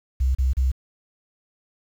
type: tone bursts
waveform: sine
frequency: 65 Hz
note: C2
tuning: 11 cents flat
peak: -17 dBFS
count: 3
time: 0.2-0.718 s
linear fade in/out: 10 ms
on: 150 ms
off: 34 ms
effects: 8-bit

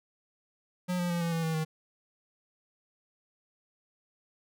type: tone with pitch steps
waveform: square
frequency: 180 / 176.09 / 172.27 / 168.53 / 164.87 / 161.29 / 157.79 Hz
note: F#3 / F3 / F3 / E3 / E3 / E3 / D#3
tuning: -47 / +15 / -23 / +39 / +1 / -37 / +25 cents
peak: -29 dBFS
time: 0.88-1.65 s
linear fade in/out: 20 ms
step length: 110 ms
effects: none

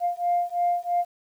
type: beating tone pair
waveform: sine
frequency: 700 / 703 Hz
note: F5 / F5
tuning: +4 / +11 cents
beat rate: 3 Hz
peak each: -24 dBFS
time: 0-1.05 s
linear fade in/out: 50 ms
effects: tanh soft clip ceiling -15 dBFS + 9-bit

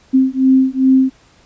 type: beating tone pair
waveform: sine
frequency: 261.6 / 264.1 Hz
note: C4 / C4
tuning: 0 / +16 cents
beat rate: 2.5 Hz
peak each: -12 dBFS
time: 0.13-1.1 s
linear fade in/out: 20 ms
effects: pink hiss -50 dBFS RMS until 1.45 s + resampled to 16000 Hz

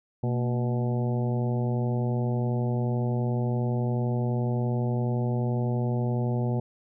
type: harmonic tone with a mistuned harmonic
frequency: 122.7 Hz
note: B2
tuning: 11 cents flat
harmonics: 1 / 2 / 3 / 4 / 5 / 6 / 7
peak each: -25 / -31 / -35 / -37 / -39 / -41 / -42 dBFS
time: 0.23-6.6 s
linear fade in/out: 5 ms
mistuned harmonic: 2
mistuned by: -79 cents
effects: none

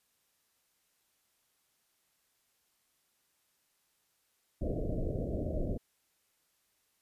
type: low-pass noise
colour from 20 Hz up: pink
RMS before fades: -34 dBFS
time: 4.61-5.78 s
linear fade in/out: 10 ms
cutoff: 660 Hz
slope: 96 dB/octave
effects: white hiss -75 dBFS RMS until 7.01 s + resampled to 32000 Hz

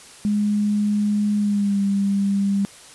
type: tone with pitch glide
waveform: sine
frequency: 207.7 to 198.55 Hz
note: G#3 to G3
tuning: 0 to +22 cents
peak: -17 dBFS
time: 0.25-2.65 s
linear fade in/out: 0 ms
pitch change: -78 cents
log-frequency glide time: 1.37-1.81 s
effects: white hiss -44 dBFS RMS until 2.94 s + resampled to 24000 Hz

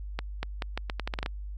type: accelerating click train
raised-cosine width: 0.3 ms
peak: -15 dBFS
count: 11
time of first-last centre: 0.19-1.261 s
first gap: 240 ms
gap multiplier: 0.8
effects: added 50 Hz sine -35 dBFS peak until 1.57 s + AAC 64 kbps

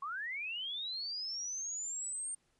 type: linear sweep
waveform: sine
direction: up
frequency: 1069 to 8800 Hz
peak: -37 dBFS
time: 0.02-2.35 s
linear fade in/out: 5 ms
effects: pink hiss -75 dBFS RMS until 2.59 s + resampled to 24000 Hz

